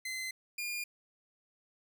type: tone pair in turn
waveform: sawtooth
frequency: 2057 / 2417 Hz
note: C7 / D7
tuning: -30 / +49 cents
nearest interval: minor third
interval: 279 cents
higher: second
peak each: -33 / -32 dBFS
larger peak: second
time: 0.05-0.31 / 0.58-0.84 s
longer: neither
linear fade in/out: 5 ms
effects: none